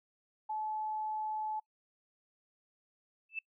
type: tone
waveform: sine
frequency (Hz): 862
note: A5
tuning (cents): -36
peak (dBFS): -34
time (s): 0.49-1.6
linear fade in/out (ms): 10
type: tone with exponential growth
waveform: sine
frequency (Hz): 2637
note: E7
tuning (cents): 0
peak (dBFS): -31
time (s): 3.29-3.39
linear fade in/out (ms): 5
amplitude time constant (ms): 20
effects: noise-tail reverb RT60 0.1 s tail -25 dB re dry